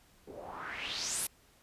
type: noise with low-pass filter sweep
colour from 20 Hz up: white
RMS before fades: -39 dBFS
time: 0.27-1.27 s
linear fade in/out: 5 ms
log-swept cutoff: 390 to 12000 Hz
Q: 4.3
effects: pink hiss -64 dBFS RMS until 1.62 s + resampled to 32000 Hz